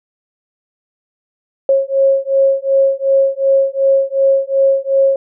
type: beating tone pair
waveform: sine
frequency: 542 / 544.7 Hz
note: C#5 / C#5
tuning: -39 / -30 cents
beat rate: 2.7 Hz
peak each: -13 dBFS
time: 1.69-5.16 s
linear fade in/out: 2 ms
effects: none